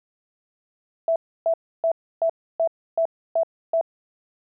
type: tone bursts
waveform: sine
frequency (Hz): 659.3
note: E5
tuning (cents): 0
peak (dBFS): -17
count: 8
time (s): 1.08-3.812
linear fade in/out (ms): 2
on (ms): 79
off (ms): 300
effects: none